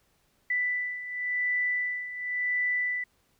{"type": "beating tone pair", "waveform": "sine", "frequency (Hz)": [1982, 1982.93], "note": ["B6", "B6"], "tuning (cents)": [6, 6], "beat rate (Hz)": 0.93, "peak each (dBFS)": [-33, -28], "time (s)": [0.5, 3.04], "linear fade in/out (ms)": 5, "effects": ["pink hiss -69 dBFS RMS until 3.39 s"]}